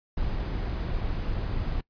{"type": "noise", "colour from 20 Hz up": "brown", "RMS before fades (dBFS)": -29, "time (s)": [0.17, 1.81], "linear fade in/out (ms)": 5, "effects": ["noise-tail reverb RT60 0.1 s tail -21 dB re dry", "resampled to 11025 Hz"]}